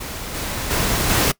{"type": "noise with level steps", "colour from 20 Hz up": "pink", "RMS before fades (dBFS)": [-30, -26, -20, -17], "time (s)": [0, 1.32], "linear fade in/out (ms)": 10, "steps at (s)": [0.34, 0.7, 1.09], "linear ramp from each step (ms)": 10, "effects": ["noise-tail reverb RT60 0.1 s tail -20 dB re dry"]}